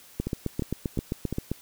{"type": "two click trains", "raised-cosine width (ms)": 3, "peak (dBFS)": [-14, -16], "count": [11, 4], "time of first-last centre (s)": [[0.2, 1.516], [0.27, 1.326]], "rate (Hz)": [7.6, 2.84], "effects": ["white hiss -52 dBFS RMS until 1.61 s"]}